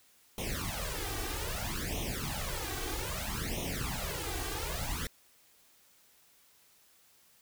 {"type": "noise with flanger", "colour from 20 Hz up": "pink", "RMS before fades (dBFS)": -36, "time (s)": [0.38, 5.07], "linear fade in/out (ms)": 2, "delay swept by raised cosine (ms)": [0.32, 2.62], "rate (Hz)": 0.62, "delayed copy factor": 0.95, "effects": ["white hiss -64 dBFS RMS until 7.41 s"]}